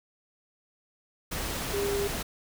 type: tone in noise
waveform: sine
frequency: 402.6 Hz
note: G4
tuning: 46 cents sharp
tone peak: -27 dBFS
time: 1.73-2.08 s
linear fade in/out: 10 ms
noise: pink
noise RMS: -33 dBFS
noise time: 1.31-2.23 s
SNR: +3 dB
effects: none